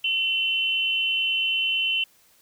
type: tone pair together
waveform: sine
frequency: 2719 / 3048 Hz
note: F7 / G7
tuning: -47 / -49 cents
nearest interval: major second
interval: 198 cents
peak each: -24 dBFS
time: 0.04-2.04 s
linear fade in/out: 5 ms
effects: white hiss -59 dBFS RMS until 2.41 s